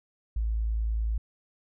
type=tone; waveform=sine; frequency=55 Hz; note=A1; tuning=in tune; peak=-25 dBFS; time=0.36-1.18 s; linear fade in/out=5 ms; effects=none